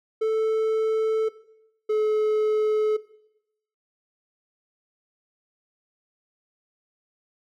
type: tone pair in turn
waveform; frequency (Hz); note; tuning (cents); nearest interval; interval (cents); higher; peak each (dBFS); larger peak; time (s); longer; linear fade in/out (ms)
triangle; 440 / 429.2; A4 / A4; 0 / -43; unison; 43; first; -18; neither; 0.21-1.29 / 1.89-2.97; neither; 10
effects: noise-tail reverb RT60 0.8 s tail -17 dB re dry